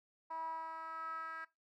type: tone with band-pass filter sweep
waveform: 10% pulse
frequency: 323.4 Hz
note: E4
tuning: 33 cents flat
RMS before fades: -44 dBFS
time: 0.3-1.45 s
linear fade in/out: 10 ms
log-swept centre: 910 to 1500 Hz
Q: 7.1
effects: noise-tail reverb RT60 0.2 s tail -18 dB re dry